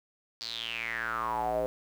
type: tone with band-pass filter sweep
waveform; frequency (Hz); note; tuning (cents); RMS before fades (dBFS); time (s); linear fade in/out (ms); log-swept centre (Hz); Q
square; 57.4; A#1; -26; -33; 0.41-1.66; 0; 4700 to 540; 8.1
effects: 9-bit

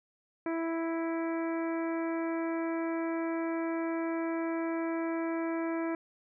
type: harmonic tone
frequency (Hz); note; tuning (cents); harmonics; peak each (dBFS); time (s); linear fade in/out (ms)
329.6; E4; 0; 1 / 2 / 3 / 4 / 5 / 6 / 7; -31 / -38 / -42 / -45 / -46 / -49 / -48; 0.46-5.95; 2
effects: none

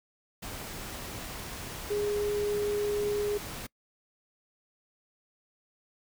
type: tone in noise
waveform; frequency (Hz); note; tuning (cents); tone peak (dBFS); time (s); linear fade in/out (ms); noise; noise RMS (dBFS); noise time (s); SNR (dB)
sine; 413.3; G#4; -8; -27; 1.9-3.38; 10; pink; -40; 0.42-3.67; +10
effects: noise-tail reverb RT60 0.1 s tail -24 dB re dry

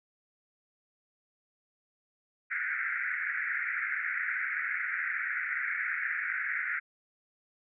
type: band-pass noise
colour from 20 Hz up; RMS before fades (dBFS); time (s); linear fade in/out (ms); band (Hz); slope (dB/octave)
white; -33; 2.5-6.8; 20; 1400 to 2200; 96
effects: none

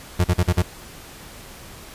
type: tone bursts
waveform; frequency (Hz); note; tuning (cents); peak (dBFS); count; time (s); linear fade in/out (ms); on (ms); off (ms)
35% pulse; 89; F2; +33; -13; 5; 0.19-0.623; 10; 53; 42
effects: pink hiss -41 dBFS RMS until 1.94 s + resampled to 32000 Hz

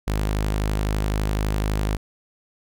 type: tone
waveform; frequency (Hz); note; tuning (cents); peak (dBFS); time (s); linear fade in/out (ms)
sawtooth; 51.91; G#1; 0; -17; 0.07-1.97; 10
effects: none

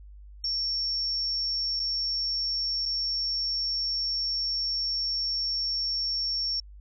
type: tone with dropouts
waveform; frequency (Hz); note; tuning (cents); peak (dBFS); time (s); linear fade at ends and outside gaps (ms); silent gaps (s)
sine; 5470; F8; -37; -26; 0.44-6.6; 2; 1.795-1.799 / 2.855-2.859
effects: added 50 Hz sine -44 dBFS peak until 6.8 s

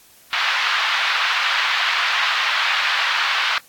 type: band-pass noise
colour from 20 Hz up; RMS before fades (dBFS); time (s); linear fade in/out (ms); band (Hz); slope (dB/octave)
pink; -20; 0.33-3.58; 0; 1100 to 3800; 24
effects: white hiss -50 dBFS RMS until 3.68 s + AAC 64 kbps

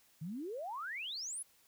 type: exponential sweep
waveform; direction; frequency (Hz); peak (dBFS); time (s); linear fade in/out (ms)
sine; up; 146.83 to 11175; -39; 0.21-1.43; 10
effects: white hiss -68 dBFS RMS until 1.67 s

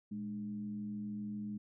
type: tone with frequency modulation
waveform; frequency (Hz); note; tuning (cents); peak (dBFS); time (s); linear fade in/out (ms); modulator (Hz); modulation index
sine; 208.6; G#3; +8; -38; 0.11-1.58; 10; 92.9; 0.43
effects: none

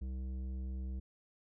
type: tone with tanh clipping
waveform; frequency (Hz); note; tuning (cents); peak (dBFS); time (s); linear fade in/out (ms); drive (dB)
sine; 64.6; C2; -21; -39; 0.01-1; 10; 11
effects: none

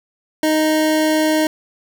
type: tone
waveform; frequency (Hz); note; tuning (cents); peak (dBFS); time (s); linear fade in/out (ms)
25% pulse; 311.1; D#4; 0; -10; 0.43-1.47; 2
effects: none

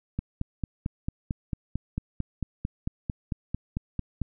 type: click train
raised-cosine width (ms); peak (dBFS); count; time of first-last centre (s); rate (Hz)
5; -16; 19; 0.19-4.217; 4.47
effects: none

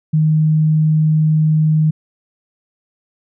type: tone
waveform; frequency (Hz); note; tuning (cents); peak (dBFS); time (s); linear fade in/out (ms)
sine; 155.56; D#3; 0; -10; 0.13-1.91; 10
effects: none

